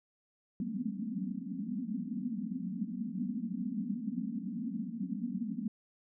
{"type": "band-pass noise", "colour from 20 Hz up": "white", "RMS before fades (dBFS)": -37, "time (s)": [0.6, 5.68], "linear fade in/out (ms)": 2, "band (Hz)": [180, 260], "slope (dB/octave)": 96, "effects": []}